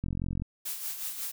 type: click train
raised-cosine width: 5 ms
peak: -20 dBFS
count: 18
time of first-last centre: 0.04-0.42 s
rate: 44.7 Hz
type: noise with tremolo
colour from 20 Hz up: blue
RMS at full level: -34 dBFS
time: 0.65-1.32 s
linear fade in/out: 10 ms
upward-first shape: sine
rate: 5.5 Hz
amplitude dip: 55%
effects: none